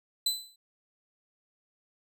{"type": "tone with exponential decay", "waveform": "sawtooth", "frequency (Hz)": 4017, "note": "B7", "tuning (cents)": 29, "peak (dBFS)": -20, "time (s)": [0.26, 0.56], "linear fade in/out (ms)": 5, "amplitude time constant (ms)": 64, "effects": []}